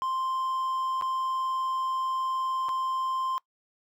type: tone with dropouts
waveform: triangle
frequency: 1046.5 Hz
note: C6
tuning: in tune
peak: -25 dBFS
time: 0.02-3.38 s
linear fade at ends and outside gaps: 0 ms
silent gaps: 1.012-1.022 / 2.686-2.691 s
effects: noise-tail reverb RT60 0.1 s tail -23 dB re dry